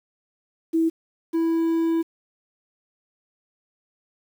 sine / triangle tone pair in turn, 326.4 / 329.1 Hz, E4 / E4, -17 / -3 cents, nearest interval unison, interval 14 cents, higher second, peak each -17 dBFS, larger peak neither, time 0.73-0.9 / 1.33-2.03 s, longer second, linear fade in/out 20 ms, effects 8-bit

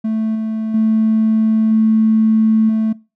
triangle tone with level steps, 220 Hz, A3, in tune, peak -13 / -16 / -8 / -6 / -11 dBFS, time 0.04-2.93 s, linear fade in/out 10 ms, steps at 0.35 / 0.74 / 1.71 / 2.69 s, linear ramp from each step 5 ms, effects noise-tail reverb RT60 0.3 s tail -23 dB re dry + tanh soft clip ceiling -7 dBFS

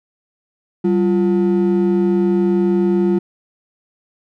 triangle ring-modulated tone, 270.4 Hz, C#4, 43 cents flat, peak -7 dBFS, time 0.84-3.19 s, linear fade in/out 10 ms, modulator 77.2 Hz, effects tanh soft clip ceiling -3 dBFS

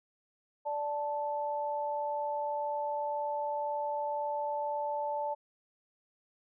sine tone pair together, 585.4 / 878 Hz, D5 / A5, -6 / -4 cents, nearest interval perfect fifth, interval 702 cents, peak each -35 / -33 dBFS, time 0.65-5.35 s, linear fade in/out 20 ms, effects none

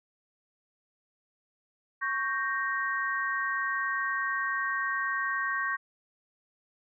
sine chord, G diminished, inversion second, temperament equal, 1108.7 / 1568 / 1864.7 Hz, Db6 / G6 / Bb6, 0 / 0 / 0 cents, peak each -32 dBFS, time 2.01-5.77 s, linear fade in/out 20 ms, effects none

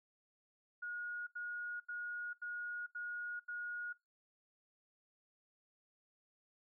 sine tone bursts, 1442 Hz, F#6, 45 cents flat, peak -40 dBFS, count 6, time 0.82-3.93 s, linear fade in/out 10 ms, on 450 ms, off 82 ms, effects noise-tail reverb RT60 0.2 s tail -21 dB re dry

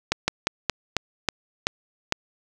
slowing click train, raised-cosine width 0.2 ms, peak -3 dBFS, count 8, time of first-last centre 0.12-2.124 s, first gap 160 ms, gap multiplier 1.19, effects none

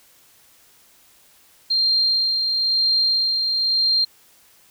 sine tone with tremolo, 4186 Hz, C8, in tune, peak -15 dBFS, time 1.7-4.05 s, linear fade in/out 10 ms, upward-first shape sine, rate 1 Hz, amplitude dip 35%, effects white hiss -54 dBFS RMS until 4.7 s

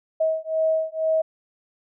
sine beating tone pair, 637 / 639.1 Hz, D#5 / D#5, +41 / +46 cents, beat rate 2.1 Hz, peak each -23 dBFS, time 0.2-1.22 s, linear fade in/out 10 ms, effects none

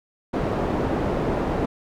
white low-pass noise, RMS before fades -24 dBFS, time 0.33-1.66 s, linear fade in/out 10 ms, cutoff 550 Hz, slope 12 dB/octave, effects none

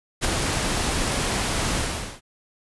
pink noise with ADSR envelope, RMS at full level -19 dBFS, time 0.21-2.21 s, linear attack 39 ms, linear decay 5 ms, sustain -5 dB, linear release 450 ms, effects resampled to 24000 Hz

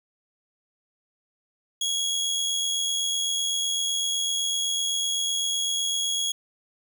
25% pulse tone with amplitude modulation, 3322 Hz, G#7, in tune, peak -19 dBFS, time 1.81-6.32 s, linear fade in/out 5 ms, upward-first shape sine, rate 87.9 Hz, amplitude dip 35%, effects none

